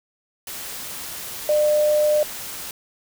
sine tone in noise, 600 Hz, D5, 37 cents sharp, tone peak -15 dBFS, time 1.49-2.23 s, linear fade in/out 2 ms, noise white, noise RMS -33 dBFS, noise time 0.47-2.71 s, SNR +15 dB, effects none

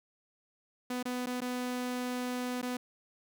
sawtooth tone with dropouts, 248.9 Hz, B3, 14 cents sharp, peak -29 dBFS, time 0.9-2.77 s, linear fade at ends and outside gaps 5 ms, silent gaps 1.028-1.054 / 1.261-1.268 / 1.406-1.416 / 2.616-2.627 s, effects none

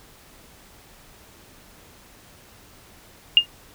sine tone with exponential decay, 2826 Hz, F7, 20 cents sharp, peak -5 dBFS, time 3.37-3.46 s, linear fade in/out 1 ms, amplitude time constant 18 ms, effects pink hiss -50 dBFS RMS until 3.74 s

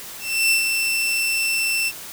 sawtooth tone with ADSR envelope, 2681 Hz, E7, 29 cents sharp, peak -11 dBFS, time 0.19-1.92 s, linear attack 320 ms, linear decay 110 ms, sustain -5 dB, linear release 45 ms, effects white hiss -36 dBFS RMS until 2.12 s

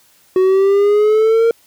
triangle exponential sweep, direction up, 370 to 464.1 Hz, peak -7 dBFS, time 0.36-1.51 s, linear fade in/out 2 ms, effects white hiss -52 dBFS RMS until 1.66 s

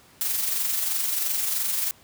blue noise with amplitude modulation, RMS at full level -24 dBFS, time 0.21-1.91 s, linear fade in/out 0 ms, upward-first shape sine, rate 23 Hz, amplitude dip 40%, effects pink hiss -54 dBFS RMS until 2.03 s + high-pass 80 Hz 12 dB/octave

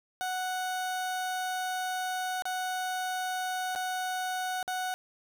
30% pulse tone with dropouts, 740 Hz, F#5, in tune, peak -28 dBFS, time 0.21-4.94 s, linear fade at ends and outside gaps 0 ms, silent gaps 2.422-2.454 / 3.751-3.759 / 4.628-4.678 s, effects none

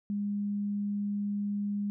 sine tone, 204 Hz, G#3, 31 cents flat, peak -29 dBFS, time 0.1-1.9 s, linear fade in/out 0 ms, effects none

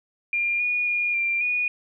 sine tone with pitch steps, 2400 / 2448 / 2428 / 2375 / 2457 Hz, D7 / D#7 / D#7 / D7 / D#7, +37 / -29 / -43 / +19 / -22 cents, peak -21 dBFS, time 0.33-1.68 s, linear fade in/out 2 ms, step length 270 ms, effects none

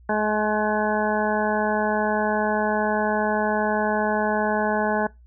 harmonic tone with a mistuned harmonic, 212.5 Hz, G#3, 40 cents sharp, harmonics 1 / 2 / 3 / 4 / 5 / 7 / 8, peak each -26 / -27 / -26 / -26 / -32 / -29 / -31 dBFS, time 0.09-5.07 s, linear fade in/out 5 ms, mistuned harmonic 7, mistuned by +16 cents, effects noise-tail reverb RT60 0.2 s tail -22 dB re dry + added 60 Hz sine -47 dBFS peak until 5.26 s

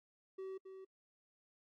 triangle tone with echo, 381.4 Hz, G4, 47 cents flat, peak -40 dBFS, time 0.38-0.58 s, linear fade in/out 10 ms, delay 270 ms, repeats 1, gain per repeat -7 dB, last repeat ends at 0.85 s, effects noise-tail reverb RT60 0.1 s tail -26 dB re dry + MP3 64 kbps

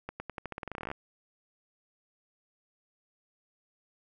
accelerating click train, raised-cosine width 0.5 ms, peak -22 dBFS, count 19, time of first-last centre 0.09-0.915 s, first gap 110 ms, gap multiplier 0.88, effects none

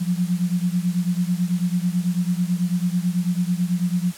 sine beating tone pair, 174.61 / 183.71 Hz, F3 / F#3, 0 / -12 cents, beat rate 9.1 Hz, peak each -21 / -23 dBFS, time 0-4.13 s, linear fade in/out 20 ms, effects white hiss -41 dBFS RMS until 4.17 s + low-pass 12000 Hz 12 dB/octave

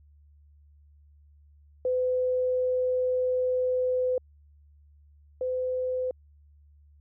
sine tone pair in turn, 506 / 508.8 Hz, B4 / C5, +42 / -48 cents, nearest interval unison, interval 10 cents, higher second, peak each -23 / -26 dBFS, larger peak first, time 1.85-4.18 / 5.41-6.11 s, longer first, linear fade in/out 2 ms, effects added 73 Hz sine -54 dBFS peak until 7 s

